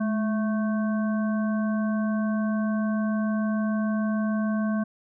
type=harmonic tone with a mistuned harmonic; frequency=220 Hz; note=A3; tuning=in tune; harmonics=1 / 3 / 5 / 7; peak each=-23 / -34 / -38 / -38 dBFS; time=0-4.84 s; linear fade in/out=10 ms; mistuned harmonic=1; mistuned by=-54 cents; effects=none